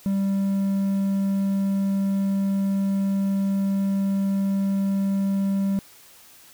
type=tone; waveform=triangle; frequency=196 Hz; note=G3; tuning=in tune; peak=-18 dBFS; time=0.06-5.79 s; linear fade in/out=0 ms; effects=white hiss -50 dBFS RMS until 6.53 s